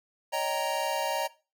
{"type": "chord", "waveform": "square", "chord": "Eb dominant seventh", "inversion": "third", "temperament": "just", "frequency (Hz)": [560, 622.3, 777.8, 933.4], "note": ["Db5", "Eb5", "G5", "Bb5"], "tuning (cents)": [18, 0, -14, 2], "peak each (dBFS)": [-35, -34, -36, -32], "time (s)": [0.32, 1.28], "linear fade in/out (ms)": 20, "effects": ["noise-tail reverb RT60 0.3 s tail -18 dB re dry"]}